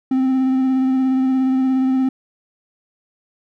triangle tone with vibrato, 261.6 Hz, C4, in tune, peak -12 dBFS, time 0.11-2.09 s, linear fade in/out 5 ms, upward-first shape sine, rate 17 Hz, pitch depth 18 cents each way, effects none

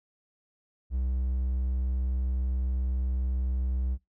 triangle tone, 63.7 Hz, C2, 46 cents flat, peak -24 dBFS, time 0.9-3.98 s, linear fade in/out 50 ms, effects noise-tail reverb RT60 0.2 s tail -22 dB re dry

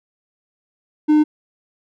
triangle tone, 303.4 Hz, D#4, 44 cents flat, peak -8 dBFS, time 1.08-1.24 s, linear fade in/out 20 ms, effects none

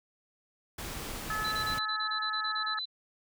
pink noise, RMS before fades -39 dBFS, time 0.78-1.79 s, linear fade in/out 5 ms
harmonic tone, 430.4 Hz, A4, 38 cents flat, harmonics 2 / 3 / 4, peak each -44 / -33 / -35 dBFS, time 1.3-2.79 s, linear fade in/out 2 ms
sine tone bursts, 4008 Hz, B7, 25 cents sharp, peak -33 dBFS, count 13, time 1.44-2.856 s, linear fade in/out 10 ms, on 84 ms, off 27 ms
effects none

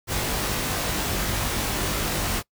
pink noise with comb filter, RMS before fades -26 dBFS, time 0.07-2.43 s, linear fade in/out 50 ms, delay 20 ms, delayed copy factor +0.7, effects noise-tail reverb RT60 0.1 s tail -22 dB re dry

